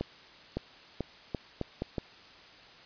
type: accelerating click train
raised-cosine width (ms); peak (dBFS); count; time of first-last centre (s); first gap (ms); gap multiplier
2; -18; 7; 0.01-1.982; 560; 0.78
effects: white hiss -53 dBFS RMS until 2.85 s + resampled to 11025 Hz